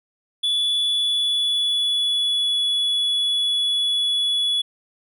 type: tone with pitch glide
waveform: triangle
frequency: 3436 to 3402 Hz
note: A7 to G#7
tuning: -42 to +41 cents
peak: -17 dBFS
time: 0.43-4.62 s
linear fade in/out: 10 ms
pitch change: -17 cents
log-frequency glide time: 0.8-2.6 s
effects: none